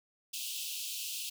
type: high-pass noise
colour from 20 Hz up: pink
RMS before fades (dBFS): -39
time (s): 0.33-1.3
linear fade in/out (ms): 10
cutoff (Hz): 2600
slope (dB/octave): 96
effects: none